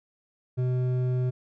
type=tone with hard clipping; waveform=sine; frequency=126.4 Hz; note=B2; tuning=41 cents sharp; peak=-25 dBFS; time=0.57-1.31 s; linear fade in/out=20 ms; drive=8 dB; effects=none